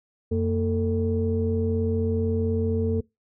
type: tone cluster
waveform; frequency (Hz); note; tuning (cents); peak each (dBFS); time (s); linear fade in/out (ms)
sine; 90.7 / 229.2 / 446.4; F#2 / A#3 / A4; -34 / -29 / +25; -24 / -26 / -25; 0.31-3.01; 10
effects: noise-tail reverb RT60 0.2 s tail -23 dB re dry + tanh soft clip ceiling -13 dBFS